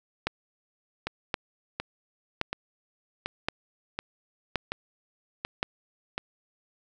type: two click trains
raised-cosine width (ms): 0.3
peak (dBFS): -14 / -10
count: 8 / 6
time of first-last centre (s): 1.07-6.179 / 0.27-5.629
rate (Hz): 1.37 / 0.933
effects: none